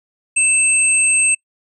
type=tone pair together; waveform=sine; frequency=2637 / 8333 Hz; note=E7 / C9; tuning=0 / -8 cents; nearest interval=octave + minor sixth; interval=1992 cents; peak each=-16 / -13 dBFS; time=0.36-1.35 s; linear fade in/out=10 ms; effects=noise-tail reverb RT60 0.1 s tail -25 dB re dry